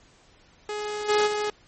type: tone with level steps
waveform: sawtooth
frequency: 419.4 Hz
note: G#4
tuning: 17 cents sharp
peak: -25 / -15 / -21 dBFS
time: 0.69-1.5 s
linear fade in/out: 2 ms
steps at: 1.08 / 1.26 s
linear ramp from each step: 20 ms
effects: pink hiss -57 dBFS RMS until 1.67 s + MP3 32 kbps